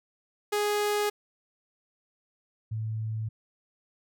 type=tone pair in turn; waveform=sawtooth / sine; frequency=415.3 / 110 Hz; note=G#4 / A2; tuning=0 / 0 cents; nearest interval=octave + major seventh; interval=2300 cents; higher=first; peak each=-21 / -29 dBFS; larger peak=first; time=0.52-1.1 / 2.71-3.29 s; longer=neither; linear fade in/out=10 ms; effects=none